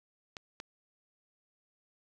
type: clicks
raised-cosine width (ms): 0.2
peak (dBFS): -24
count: 2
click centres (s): 0.368 / 0.601
effects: none